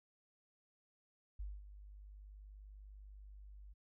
sine tone with ADSR envelope, 50.2 Hz, G1, 42 cents sharp, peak -40 dBFS, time 1.39-3.74 s, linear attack 9 ms, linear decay 220 ms, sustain -12 dB, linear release 20 ms, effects none

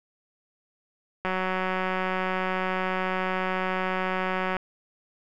click train, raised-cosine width 0.5 ms, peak -13 dBFS, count 618, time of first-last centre 1.25-4.567 s, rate 186 Hz, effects none

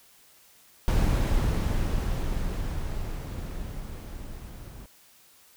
brown noise with level ramp, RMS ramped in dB -21 to -42 dBFS, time 0.88-4.86 s, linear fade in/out 0 ms, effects white hiss -57 dBFS RMS until 5.56 s

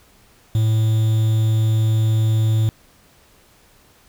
triangle tone with quantisation, 110 Hz, A2, in tune, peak -12 dBFS, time 0.55-2.69 s, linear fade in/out 0 ms, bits 6, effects pink hiss -53 dBFS RMS until 4.08 s

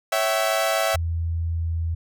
sawtooth chord, C# diminished, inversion none, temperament equal with one note detuned, 554.4 / 659.3 / 767 Hz, C#5 / E5 / G5, 0 / 0 / -38 cents, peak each -23 / -18 / -23 dBFS, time 0.12-0.96 s, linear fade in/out 5 ms
sine tone with pitch glide, 83.2 to 82.63 Hz, E2 to E2, +17 to +5 cents, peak -22 dBFS, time 0.94-1.95 s, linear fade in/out 10 ms, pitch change -12 cents, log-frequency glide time 1.51-1.69 s
effects none

